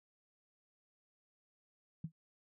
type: tone with exponential decay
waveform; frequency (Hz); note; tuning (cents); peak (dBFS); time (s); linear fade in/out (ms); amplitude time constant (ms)
sine; 161.2; E3; -38; -34; 2.04-2.12; 5; 16
effects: none